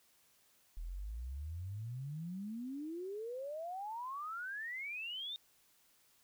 sine exponential sweep, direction up, 38.76 to 3700 Hz, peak -40 dBFS, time 0.77-5.36 s, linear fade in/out 0 ms, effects white hiss -70 dBFS RMS until 6.23 s

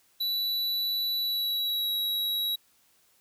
square tone with pitch glide, 3951 to 3870 Hz, B7 to B7, 0 to -36 cents, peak -27 dBFS, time 0.2-2.56 s, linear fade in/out 10 ms, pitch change -36 cents, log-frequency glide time 1.17-1.91 s, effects white hiss -65 dBFS RMS until 3.2 s

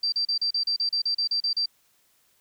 sine tone bursts, 4694 Hz, D8, 2 cents flat, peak -22 dBFS, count 13, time 0.03-1.659 s, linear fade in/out 5 ms, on 93 ms, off 35 ms, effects white hiss -65 dBFS RMS until 2.4 s

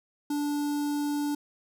square tone with notch filter, 291.5 Hz, D4, 13 cents flat, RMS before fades -29 dBFS, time 0.3-1.35 s, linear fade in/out 5 ms, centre 2200 Hz, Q 0.62, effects none

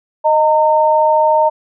sine tone pair together, 620 / 913.8 Hz, D#5 / A#5, -6 / -35 cents, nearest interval perfect fifth, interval 671 cents, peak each -12 / -11 dBFS, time 0.24-1.5 s, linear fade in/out 20 ms, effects none

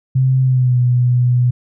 sine tone with pitch glide, 130.81 to 123.54 Hz, C3 to B2, 0 to +1 cents, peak -10 dBFS, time 0.15-1.51 s, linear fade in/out 10 ms, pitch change -99 cents, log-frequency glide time 0.42-0.79 s, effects none

